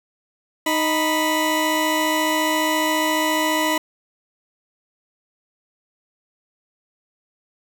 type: tone pair together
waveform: 20% pulse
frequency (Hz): 311.1 / 987.8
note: D#4 / B5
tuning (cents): 0 / 0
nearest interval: octave + minor sixth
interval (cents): 2000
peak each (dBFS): -16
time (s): 0.66-3.78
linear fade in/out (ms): 5
effects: none